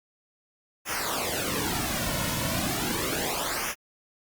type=noise with flanger; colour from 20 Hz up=pink; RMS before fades=-29 dBFS; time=0.85-3.75 s; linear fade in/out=50 ms; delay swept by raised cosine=0.24 to 2.54 ms; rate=0.35 Hz; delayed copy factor=-0.8; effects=Opus 48 kbps